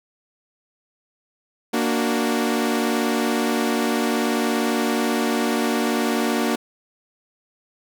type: chord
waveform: sawtooth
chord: Bb augmented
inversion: none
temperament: equal with one note detuned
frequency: 233.1 / 293.7 / 371.3 Hz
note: Bb3 / D4 / F#4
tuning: 0 / 0 / +6 cents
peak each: -18 / -21 / -22 dBFS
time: 1.73-6.56 s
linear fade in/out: 10 ms
effects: none